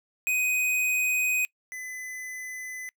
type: tone pair in turn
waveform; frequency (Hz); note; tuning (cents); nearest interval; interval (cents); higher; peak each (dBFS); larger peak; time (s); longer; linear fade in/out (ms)
square; 2502 / 2014; D#7 / B6; +9 / +33; major third; 376; first; -24 / -36; first; 0.27-1.45 / 1.72-2.89; first; 0
effects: noise-tail reverb RT60 0.1 s tail -24 dB re dry